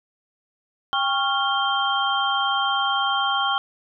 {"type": "tone cluster", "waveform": "sine", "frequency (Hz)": [798, 1101, 1388, 3159], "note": ["G5", "C#6", "F6", "G7"], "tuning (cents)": [31, -12, -11, 13], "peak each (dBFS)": -25, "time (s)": [0.93, 3.58], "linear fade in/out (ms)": 0, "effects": []}